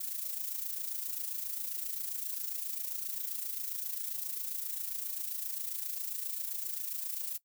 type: noise with amplitude modulation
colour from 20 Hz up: violet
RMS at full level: -35 dBFS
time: 0-7.38 s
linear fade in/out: 10 ms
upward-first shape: sine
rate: 27.5 Hz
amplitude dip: 60%
effects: noise-tail reverb RT60 0.1 s tail -19 dB re dry